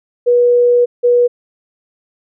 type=tone pair in turn; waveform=sine; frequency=485.2 / 485.2 Hz; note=B4 / B4; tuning=-31 / -31 cents; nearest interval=unison; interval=0 cents; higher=neither; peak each=-7 dBFS; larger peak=neither; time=0.26-0.86 / 1.03-1.28 s; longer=first; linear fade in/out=20 ms; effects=none